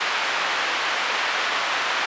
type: band-pass noise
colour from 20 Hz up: pink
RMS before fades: -24 dBFS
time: 0-2.06 s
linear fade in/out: 10 ms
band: 1000 to 3000 Hz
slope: 12 dB/octave
effects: resampled to 16000 Hz